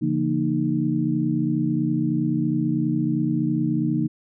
sine tone cluster, 140.8 / 170.2 / 233.2 / 307.7 Hz, C#3 / F3 / A#3 / D#4, +27 / -44 / +1 / -19 cents, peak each -26 / -26 / -25 / -24 dBFS, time 0.01-4.08 s, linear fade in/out 20 ms, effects none

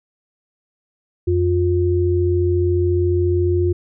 sine tone pair together, 88.58 / 354.3 Hz, F2 / F4, +25 / +25 cents, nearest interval 2 octaves, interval 2400 cents, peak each -17 dBFS, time 1.27-3.73 s, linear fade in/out 10 ms, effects none

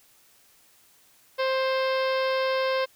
harmonic tone, 526 Hz, C5, 9 cents sharp, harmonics 1 / 2 / 3 / 4 / 5 / 6 / 7 / 8 / 9 / 10, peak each -24 / -30 / -34 / -36 / -38 / -40 / -41 / -42 / -43 / -44 dBFS, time 1.38-2.86 s, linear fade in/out 20 ms, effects white hiss -59 dBFS RMS until 2.95 s

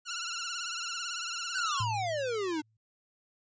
10% pulse tone with vibrato, 1396.9 Hz, F6, in tune, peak -25 dBFS, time 0.05-1.85 s, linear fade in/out 50 ms, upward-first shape triangle, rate 18 Hz, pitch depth 100 cents each way
square exponential sweep, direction down, 1583 to 293.7 Hz, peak -31 dBFS, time 1.54-2.62 s, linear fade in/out 20 ms
sine tone with exponential decay, 110 Hz, A2, in tune, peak -30 dBFS, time 1.8-2.77 s, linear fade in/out 5 ms, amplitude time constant 210 ms
effects resampled to 16000 Hz

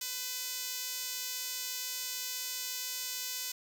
5% pulse tone with band-pass filter, 503 Hz, B4, 32 cents sharp, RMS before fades -38 dBFS, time 0.01-3.52 s, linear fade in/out 5 ms, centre 11000 Hz, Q 0.99, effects none

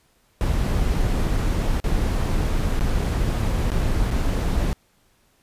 brown noise with dropouts, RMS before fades -21 dBFS, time 0.41-4.73 s, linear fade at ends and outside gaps 0 ms, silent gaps 1.8-1.842 / 2.794-2.809 / 3.704-3.718 / 4.105-4.111 s, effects pink hiss -62 dBFS RMS until 5.42 s + resampled to 32000 Hz

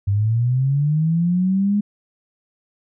sine linear sweep, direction up, 97 to 208.3 Hz, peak -15 dBFS, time 0.07-1.81 s, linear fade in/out 10 ms, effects none

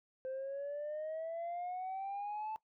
sine exponential sweep, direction up, 518 to 880 Hz, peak -36 dBFS, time 0.25-2.56 s, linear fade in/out 0 ms, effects noise-tail reverb RT60 0.1 s tail -20 dB re dry + tanh soft clip ceiling -36 dBFS

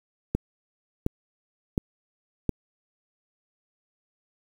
click train, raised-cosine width 3 ms, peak -10 dBFS, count 4, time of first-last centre 0.35-2.493 s, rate 1.4 Hz, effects 7-bit

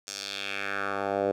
10% pulse tone with band-pass filter sweep, 99.3 Hz, G2, 23 cents sharp, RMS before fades -31 dBFS, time 0.07-1.32 s, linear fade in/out 10 ms, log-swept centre 6400 to 510 Hz, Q 2.2, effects none

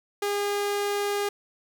sawtooth tone, 407.2 Hz, G#4, 34 cents flat, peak -21 dBFS, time 0.22-1.29 s, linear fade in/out 5 ms, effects none

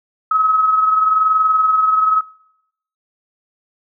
sine tone pair together, 1279.1 / 1300 Hz, D#6 / E6, +47 / -24 cents, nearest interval unison, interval 29 cents, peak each -12 / -22 dBFS, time 0.31-2.21 s, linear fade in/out 5 ms, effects noise-tail reverb RT60 0.8 s tail -24 dB re dry

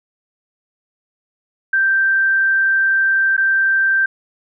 sine tone with dropouts, 1568 Hz, G6, in tune, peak -12 dBFS, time 1.73-4.06 s, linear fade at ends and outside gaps 5 ms, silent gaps 3.367-3.377 s, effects none

